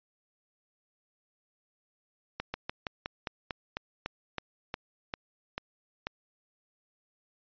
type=slowing click train; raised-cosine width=0.3 ms; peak=-17 dBFS; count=14; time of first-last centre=2.4-6.07 s; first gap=140 ms; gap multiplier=1.11; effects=resampled to 11025 Hz